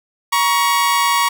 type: tone pair together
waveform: sawtooth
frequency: 949 / 1117 Hz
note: A#5 / C#6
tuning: +31 / +13 cents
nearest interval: minor third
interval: 282 cents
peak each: -13 / -12 dBFS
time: 0.32-1.29 s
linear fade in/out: 10 ms
effects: none